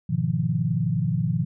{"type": "chord", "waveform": "sine", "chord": "F half-diminished seventh", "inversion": "first", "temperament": "equal", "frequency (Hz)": [103.83, 123.47, 155.56, 174.61], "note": ["Ab2", "Cb3", "Eb3", "F3"], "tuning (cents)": [0, 0, 0, 0], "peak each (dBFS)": [-31, -26, -25, -26], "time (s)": [0.09, 1.45], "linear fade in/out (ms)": 10, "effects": []}